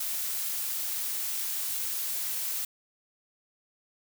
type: noise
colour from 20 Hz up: blue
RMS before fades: -32 dBFS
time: 0-2.65 s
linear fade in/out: 5 ms
effects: none